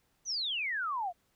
sine exponential sweep, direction down, 6272 to 666 Hz, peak -31 dBFS, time 0.25-1.13 s, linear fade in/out 50 ms, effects pink hiss -73 dBFS RMS until 1.35 s

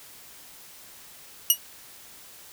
5% pulse tone with exponential decay, 2900 Hz, F#7, 35 cents flat, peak -3 dBFS, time 1.5-1.58 s, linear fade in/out 2 ms, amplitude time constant 17 ms, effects white hiss -48 dBFS RMS until 2.52 s

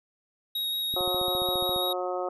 square tone with vibrato, 3778 Hz, A#7, 22 cents sharp, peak -28 dBFS, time 0.55-1.93 s, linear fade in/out 5 ms, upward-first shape square, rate 5.5 Hz, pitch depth 8 cents each way
click train, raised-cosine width 3 ms, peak -27 dBFS, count 13, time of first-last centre 0.94-1.762 s, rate 14.6 Hz
harmonic tone, 181.2 Hz, F#3, 36 cents flat, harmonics 2 / 3 / 4 / 5 / 6 / 7, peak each -33 / -32 / -33 / -42 / -42 / -38 dBFS, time 0.96-2.29 s, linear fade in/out 5 ms
effects none

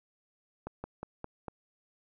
slowing click train, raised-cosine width 1 ms, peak -24 dBFS, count 5, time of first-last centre 0.67-1.482 s, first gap 170 ms, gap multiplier 1.12, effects none

